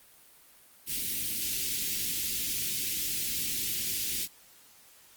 white band-stop noise, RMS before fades -32 dBFS, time 0.86-4.28 s, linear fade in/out 50 ms, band 350 to 2300 Hz, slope 24 dB/octave, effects white hiss -57 dBFS RMS until 5.16 s + Opus 32 kbps

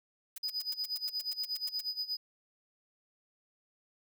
blue noise bursts, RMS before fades -42 dBFS, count 13, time 0.36-1.81 s, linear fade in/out 5 ms, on 22 ms, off 97 ms
triangle tone with tremolo, 4978 Hz, D#8, in tune, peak -30 dBFS, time 0.43-2.17 s, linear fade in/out 5 ms, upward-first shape sine, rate 8.4 Hz, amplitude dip 85%
effects none

